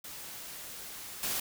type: noise with level steps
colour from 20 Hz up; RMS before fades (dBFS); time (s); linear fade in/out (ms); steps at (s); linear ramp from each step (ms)
white; -44 / -33; 0.04-1.4; 5; 1.23; 2
effects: none